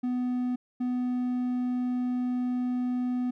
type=tone pair in turn; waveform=triangle; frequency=248.8 / 248.8 Hz; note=B3 / B3; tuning=+13 / +13 cents; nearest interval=unison; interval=0 cents; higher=neither; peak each=-24 dBFS; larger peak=neither; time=0.03-0.56 / 0.8-3.31 s; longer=second; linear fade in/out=10 ms; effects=none